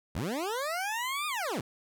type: linear two-way sweep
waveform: 20% pulse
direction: up then down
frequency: 58.27 to 1238 to 94 Hz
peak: -26 dBFS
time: 0.15-1.61 s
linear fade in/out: 5 ms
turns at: 1.27 s
effects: none